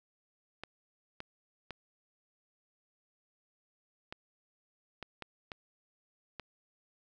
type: clicks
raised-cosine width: 0.3 ms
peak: -25 dBFS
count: 8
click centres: 0.636 / 1.204 / 1.707 / 4.125 / 5.027 / 5.223 / 5.518 / 6.397 s
effects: none